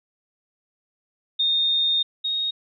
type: tone pair in turn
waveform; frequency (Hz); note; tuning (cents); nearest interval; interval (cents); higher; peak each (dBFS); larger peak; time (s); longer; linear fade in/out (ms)
sine; 3669 / 3735; A#7 / A#7; -28 / +3; unison; 31; second; -18 / -22; first; 1.39-2.03 / 2.24-2.51; first; 10
effects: none